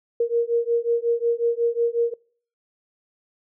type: beating tone pair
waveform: sine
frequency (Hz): 466.2 / 471.7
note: A#4 / A#4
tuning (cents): 0 / +20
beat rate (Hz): 5.5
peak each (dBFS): -22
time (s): 0.2-2.14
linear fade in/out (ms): 5
effects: noise-tail reverb RT60 0.5 s tail -25 dB re dry